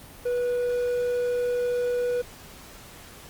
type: tone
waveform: triangle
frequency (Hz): 488.7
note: B4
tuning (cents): -18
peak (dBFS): -21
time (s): 0.25-2.22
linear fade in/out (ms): 10
effects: pink hiss -46 dBFS RMS until 3.29 s + Opus 32 kbps